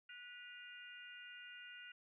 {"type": "harmonic tone with a mistuned harmonic", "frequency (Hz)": 488.7, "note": "B4", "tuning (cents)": -18, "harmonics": [3, 4, 5, 6], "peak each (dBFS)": [-55, -59, -60, -56], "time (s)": [0.09, 1.92], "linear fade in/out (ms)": 5, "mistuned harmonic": 6, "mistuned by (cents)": -73, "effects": []}